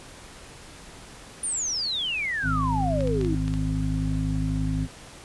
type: exponential sweep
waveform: sine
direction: down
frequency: 9600 to 300.3 Hz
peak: -25 dBFS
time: 1.43-3.35 s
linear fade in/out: 5 ms
type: harmonic tone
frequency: 51.91 Hz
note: G#1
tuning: in tune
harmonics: 1 / 2 / 3 / 5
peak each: -28 / -30 / -28 / -29 dBFS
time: 2.42-4.88 s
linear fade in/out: 50 ms
type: clicks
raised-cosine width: 0.2 ms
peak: -21 dBFS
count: 6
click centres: 3.007 / 3.074 / 3.213 / 3.248 / 3.48 / 3.539 s
effects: pink hiss -45 dBFS RMS until 5.24 s + resampled to 24000 Hz